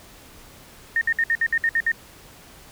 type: tone bursts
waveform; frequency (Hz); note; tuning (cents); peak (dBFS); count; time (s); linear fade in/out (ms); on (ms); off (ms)
sine; 1835; A#6; -28; -17; 9; 0.96-1.917; 2; 53; 60
effects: pink hiss -47 dBFS RMS until 2.71 s